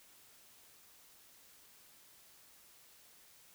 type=silence; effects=white hiss -62 dBFS RMS until 3.54 s